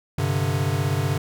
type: chord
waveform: square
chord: G suspended fourth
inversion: none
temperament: equal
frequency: 98 / 130.81 / 146.83 Hz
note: G2 / C3 / D3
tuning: 0 / 0 / 0 cents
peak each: -26 dBFS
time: 0.18-1.18 s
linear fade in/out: 5 ms
effects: none